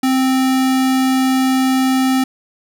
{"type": "tone", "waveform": "square", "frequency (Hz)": 261.6, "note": "C4", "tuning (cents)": 0, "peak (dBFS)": -13, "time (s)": [0.03, 2.24], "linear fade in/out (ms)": 5, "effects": []}